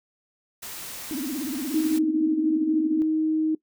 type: noise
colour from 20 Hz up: white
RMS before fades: -37 dBFS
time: 0.62-1.99 s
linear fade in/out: 10 ms
type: tone with vibrato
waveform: sine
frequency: 282.4 Hz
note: C#4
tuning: 32 cents sharp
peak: -27 dBFS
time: 1.11-3.02 s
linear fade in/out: 0 ms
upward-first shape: triangle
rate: 17 Hz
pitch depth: 290 cents each way
type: tone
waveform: sine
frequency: 313.8 Hz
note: D#4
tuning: 15 cents sharp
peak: -20 dBFS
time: 1.74-3.55 s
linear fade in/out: 5 ms
effects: noise-tail reverb RT60 0.1 s tail -20 dB re dry